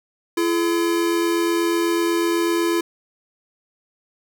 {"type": "tone pair together", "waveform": "square", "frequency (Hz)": [338.8, 426.9], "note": ["E4", "G#4"], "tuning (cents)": [48, 48], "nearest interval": "major third", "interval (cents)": 400, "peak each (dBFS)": [-19, -27], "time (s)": [0.37, 2.81], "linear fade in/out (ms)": 5, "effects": []}